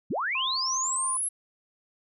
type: linear sweep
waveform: sine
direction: up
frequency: 110 to 11130 Hz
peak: -26 dBFS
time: 0.1-1.29 s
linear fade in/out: 10 ms
type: tone with tremolo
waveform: sine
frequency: 1046.5 Hz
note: C6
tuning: in tune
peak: -30 dBFS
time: 0.35-1.17 s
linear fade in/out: 2 ms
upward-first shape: triangle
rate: 3.1 Hz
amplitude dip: 30%
effects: none